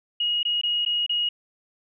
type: tone with dropouts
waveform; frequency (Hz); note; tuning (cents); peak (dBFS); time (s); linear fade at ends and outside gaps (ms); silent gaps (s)
sine; 2885; F#7; -44; -21; 0.2-1.29; 5; 0.431-0.451 / 0.614-0.634 / 0.851-0.861 / 1.064-1.094
effects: none

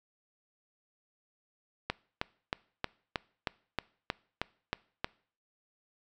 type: click train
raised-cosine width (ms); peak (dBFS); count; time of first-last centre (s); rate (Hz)
0.3; -14; 11; 1.9-5.045; 3.18
effects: noise-tail reverb RT60 0.5 s tail -23 dB re dry

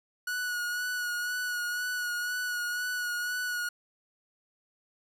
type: tone with vibrato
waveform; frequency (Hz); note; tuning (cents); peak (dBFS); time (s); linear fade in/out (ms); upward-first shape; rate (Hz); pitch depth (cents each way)
45% pulse; 1462; F#6; -21; -30; 0.27-3.69; 5; sine; 2; 26
effects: none

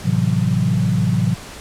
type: chord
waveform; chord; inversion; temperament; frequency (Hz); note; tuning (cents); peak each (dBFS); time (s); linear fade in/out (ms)
sine; F# half-diminished seventh; first; equal; 110 / 130.81 / 164.81 / 185; A2 / C3 / E3 / F#3; 0 / 0 / 0 / 0; -20; 0.04-1.35; 20
effects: pink hiss -35 dBFS RMS until 1.6 s + low-pass 10000 Hz 12 dB/octave

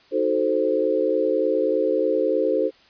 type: chord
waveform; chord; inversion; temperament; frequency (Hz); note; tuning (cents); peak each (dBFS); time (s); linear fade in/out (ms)
sine; D# diminished seventh; none; equal; 311.1 / 370 / 440 / 523.3; D#4 / F#4 / A4 / C5; 0 / 0 / 0 / 0; -26 / -26 / -23 / -22; 0.11-2.71; 50
effects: white hiss -54 dBFS RMS until 2.89 s + resampled to 11025 Hz

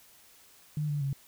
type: tone with pitch steps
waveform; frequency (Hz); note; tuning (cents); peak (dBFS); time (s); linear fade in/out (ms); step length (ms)
sine; 150.5 / 146.2 / 137.7; D3 / D3 / C#3; +43 / -7 / -11; -28; 0.77-1.13; 2; 120
effects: white hiss -58 dBFS RMS until 1.27 s

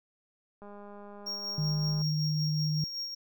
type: click train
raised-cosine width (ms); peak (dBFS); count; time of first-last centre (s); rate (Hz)
1; -35; 286; 0.62-2.017; 204
type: tone with tremolo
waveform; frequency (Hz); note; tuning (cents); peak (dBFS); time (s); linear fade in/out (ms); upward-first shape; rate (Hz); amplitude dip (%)
triangle; 5570; F8; -5; -31; 1.26-3.15; 10; sine; 5.3; 45
type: tone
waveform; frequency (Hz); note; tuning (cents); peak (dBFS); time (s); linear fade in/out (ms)
sine; 152.8; D#3; -31; -27; 1.58-2.84; 2
effects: none

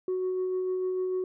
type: tone with tremolo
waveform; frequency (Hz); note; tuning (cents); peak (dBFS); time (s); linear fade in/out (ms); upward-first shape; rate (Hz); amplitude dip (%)
sine; 370; F#4; 0; -24; 0.08-1.24; 2; sine; 6.7; 25
effects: tanh soft clip ceiling -24 dBFS

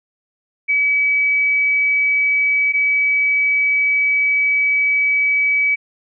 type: tone pair in turn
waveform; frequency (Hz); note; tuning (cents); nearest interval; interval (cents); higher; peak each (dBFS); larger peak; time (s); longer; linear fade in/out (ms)
sine; 2283 / 2283; D7 / D7; -50 / -50; unison; 0; neither; -13; neither; 0.68-2.73 / 2.73-5.76; second; 20
effects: none

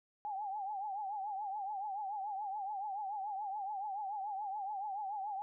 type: tone with vibrato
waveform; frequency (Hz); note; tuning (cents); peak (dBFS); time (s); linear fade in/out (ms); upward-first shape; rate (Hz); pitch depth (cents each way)
sine; 809; G#5; -46; -37; 0.25-5.42; 0; triangle; 7; 130
effects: none

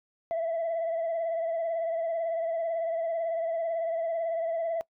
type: tone with vibrato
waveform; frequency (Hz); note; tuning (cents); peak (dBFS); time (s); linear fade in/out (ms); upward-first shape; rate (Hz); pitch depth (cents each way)
sine; 663; E5; +10; -25; 0.31-4.81; 0; triangle; 18; 48
effects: noise-tail reverb RT60 0.1 s tail -23 dB re dry + tanh soft clip ceiling -25 dBFS

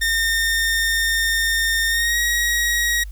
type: tone with pitch glide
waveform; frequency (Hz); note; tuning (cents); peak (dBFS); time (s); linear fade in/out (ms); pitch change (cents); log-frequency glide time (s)
sawtooth; 1822 to 1897.2; A#6 to A#6; -40 to +30; -14; 0.01-3.04; 10; +70; 1.88-2.18
effects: added 50 Hz sine -30 dBFS peak until 3.11 s + white hiss -55 dBFS RMS until 3.11 s

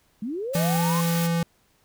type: linear sweep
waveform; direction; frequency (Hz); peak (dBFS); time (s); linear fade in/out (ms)
sine; up; 196.2 to 1078; -27; 0.22-1.01; 5
type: high-pass noise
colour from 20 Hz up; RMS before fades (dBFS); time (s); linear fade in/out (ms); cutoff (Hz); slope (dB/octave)
white; -33; 0.53-1.28; 20; 1000; 24
type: tone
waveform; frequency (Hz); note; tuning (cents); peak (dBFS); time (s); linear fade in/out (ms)
square; 168.3; E3; +36; -22; 0.55-1.43; 2
effects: pink hiss -64 dBFS RMS until 1.84 s

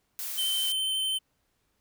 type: noise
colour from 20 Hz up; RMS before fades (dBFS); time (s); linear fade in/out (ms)
blue; -35; 0.19-0.72; 0
type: tone with vibrato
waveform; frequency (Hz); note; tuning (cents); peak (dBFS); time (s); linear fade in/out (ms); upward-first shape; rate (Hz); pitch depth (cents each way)
square; 3087; G7; -27; -27; 0.37-1.19; 20; sine; 12; 11
effects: pink hiss -74 dBFS RMS until 1.8 s

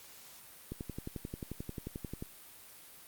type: click train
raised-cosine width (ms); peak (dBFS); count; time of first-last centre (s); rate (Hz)
3; -26; 18; 0.72-2.224; 11.3
effects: white hiss -54 dBFS RMS until 3.07 s + Opus 48 kbps

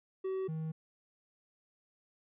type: tone pair in turn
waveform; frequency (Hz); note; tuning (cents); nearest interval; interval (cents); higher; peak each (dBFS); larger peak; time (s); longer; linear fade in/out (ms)
triangle; 380 / 158.76; F#4 / D#3; +46 / +35; octave + minor third; 1511; first; -31 / -33; first; 0.24-0.48 / 0.48-0.72; neither; 10
effects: resampled to 8000 Hz

